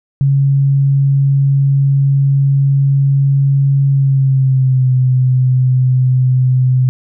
sine tone with pitch glide, 138.2 to 128.2 Hz, C#3 to C3, -5 to -35 cents, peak -8 dBFS, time 0.21-6.89 s, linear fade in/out 0 ms, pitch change -130 cents, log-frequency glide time 3.89-4.92 s, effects none

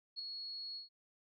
sine tone with ADSR envelope, 4338 Hz, C#8, 38 cents flat, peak -37 dBFS, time 0.16-0.89 s, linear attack 33 ms, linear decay 3 ms, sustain -5 dB, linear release 130 ms, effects none

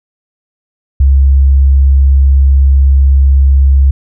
sine tone, 68 Hz, C#2, 33 cents flat, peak -3 dBFS, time 1-3.91 s, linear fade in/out 5 ms, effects none

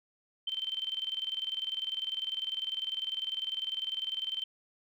sine tone with tremolo, 3105 Hz, G7, 17 cents flat, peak -30 dBFS, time 0.47-4.44 s, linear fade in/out 5 ms, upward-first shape square, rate 20 Hz, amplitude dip 70%, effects none

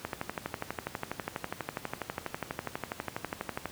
click train, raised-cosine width 0.5 ms, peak -17 dBFS, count 45, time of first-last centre 0.05-3.657 s, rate 12.2 Hz, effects pink hiss -48 dBFS RMS until 3.71 s + high-pass 80 Hz 12 dB/octave

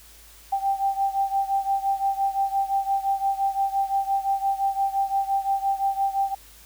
sine beating tone pair, 784 / 789.8 Hz, G5 / G5, 0 / +13 cents, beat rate 5.8 Hz, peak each -23 / -26 dBFS, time 0.52-6.35 s, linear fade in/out 10 ms, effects added 54 Hz sine -52 dBFS peak until 6.65 s + white hiss -50 dBFS RMS until 6.65 s

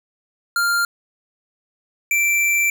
square tone pair in turn, 1396.9 / 2343 Hz, F6 / D7, 0 / -5 cents, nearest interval major sixth, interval 895 cents, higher second, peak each -17 / -16 dBFS, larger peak second, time 0.56-0.85 / 2.11-2.7 s, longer second, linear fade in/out 2 ms, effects none

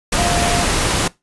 sine tone in noise, 698.5 Hz, F5, in tune, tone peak -20 dBFS, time 0.18-0.64 s, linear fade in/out 5 ms, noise pink, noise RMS -17 dBFS, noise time 0.12-1.08 s, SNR -6 dB, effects noise-tail reverb RT60 0.2 s tail -21 dB re dry + resampled to 24000 Hz

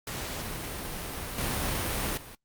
pink noise with level steps, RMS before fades -36 / -30 / -45 dBFS, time 0.07-2.35 s, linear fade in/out 2 ms, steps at 1.38 / 2.17 s, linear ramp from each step 5 ms, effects noise-tail reverb RT60 0.1 s tail -24 dB re dry + Opus 48 kbps

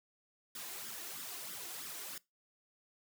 white noise with flanger, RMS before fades -45 dBFS, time 0.55-2.18 s, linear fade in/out 2 ms, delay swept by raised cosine 0.57 to 2.87 ms, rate 3.1 Hz, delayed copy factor +0.65, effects noise-tail reverb RT60 0.2 s tail -21 dB re dry + high-pass 150 Hz 12 dB/octave

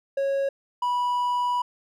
triangle tone pair in turn, 550 / 980 Hz, C#5 / B5, -14 / -14 cents, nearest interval minor seventh, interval 1000 cents, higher second, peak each -20 dBFS, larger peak neither, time 0.17-0.49 / 0.82-1.62 s, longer second, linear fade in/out 5 ms, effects none

